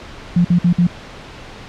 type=tone bursts; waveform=sine; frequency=174.8 Hz; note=F3; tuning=2 cents sharp; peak=-9 dBFS; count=4; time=0.36-0.87 s; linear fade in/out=5 ms; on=87 ms; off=54 ms; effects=pink hiss -35 dBFS RMS until 1.68 s + low-pass 4000 Hz 12 dB/octave